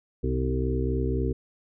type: harmonic tone with a mistuned harmonic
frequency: 63.8 Hz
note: C2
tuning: 43 cents flat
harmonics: 1 / 2 / 4 / 5 / 6 / 7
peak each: -27 / -30 / -32 / -36 / -31 / -34 dBFS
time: 0.23-1.33 s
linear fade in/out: 10 ms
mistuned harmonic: 7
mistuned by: +19 cents
effects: none